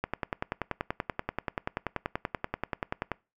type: click train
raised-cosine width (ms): 0.5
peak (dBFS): -14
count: 33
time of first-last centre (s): 0.04-3.117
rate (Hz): 10.4
effects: noise-tail reverb RT60 0.3 s tail -24 dB re dry